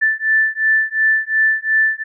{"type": "beating tone pair", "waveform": "sine", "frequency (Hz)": [1760, 1762.8], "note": ["A6", "A6"], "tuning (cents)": [0, 3], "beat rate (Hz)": 2.8, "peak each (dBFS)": -16, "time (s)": [0.01, 2.04], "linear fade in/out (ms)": 20, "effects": []}